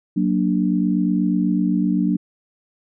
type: chord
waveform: sine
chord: Gb augmented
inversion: none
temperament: equal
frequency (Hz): 185 / 233.1 / 293.7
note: Gb3 / Bb3 / D4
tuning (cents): 0 / 0 / 0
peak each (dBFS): -19 / -22 / -21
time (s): 0.16-2.17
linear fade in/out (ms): 10
effects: none